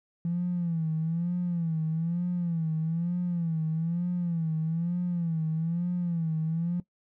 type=tone with vibrato; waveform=triangle; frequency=167.7 Hz; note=E3; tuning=30 cents sharp; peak=-22 dBFS; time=0.25-6.8 s; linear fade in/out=2 ms; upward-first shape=sine; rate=1.1 Hz; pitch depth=100 cents each way; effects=noise-tail reverb RT60 0.1 s tail -21 dB re dry + tanh soft clip ceiling -24 dBFS